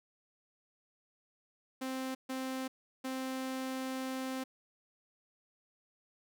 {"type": "tone bursts at uneven times", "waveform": "sawtooth", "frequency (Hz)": 261.6, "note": "C4", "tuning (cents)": 0, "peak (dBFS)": -32, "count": 3, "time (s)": [[1.81, 2.15], [2.29, 2.68], [3.04, 4.44]], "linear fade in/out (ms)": 10, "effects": []}